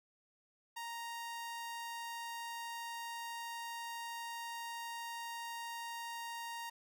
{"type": "tone", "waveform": "sawtooth", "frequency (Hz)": 932.3, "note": "A#5", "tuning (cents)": 0, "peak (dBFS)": -38, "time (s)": [0.76, 6.7], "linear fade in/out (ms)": 10, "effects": []}